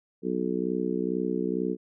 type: harmonic tone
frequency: 62.2 Hz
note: B1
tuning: 13 cents sharp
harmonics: 3 / 4 / 5 / 6 / 7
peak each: -32 / -32 / -32 / -32 / -32 dBFS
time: 0.22-1.77 s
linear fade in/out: 50 ms
effects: none